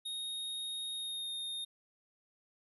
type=tone with pitch glide; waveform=square; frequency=3729 to 3684 Hz; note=A#7 to A#7; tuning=0 to -21 cents; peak=-38 dBFS; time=0.05-1.65 s; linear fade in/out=10 ms; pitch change=-21 cents; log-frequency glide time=0.94-1.32 s; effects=none